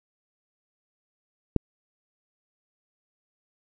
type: click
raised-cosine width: 3 ms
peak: -7 dBFS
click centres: 1.563 s
effects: none